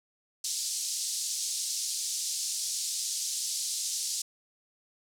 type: band-pass noise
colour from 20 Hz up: pink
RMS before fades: -33 dBFS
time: 0.44-4.22 s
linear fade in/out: 5 ms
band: 4700 to 9400 Hz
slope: 24 dB/octave
effects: none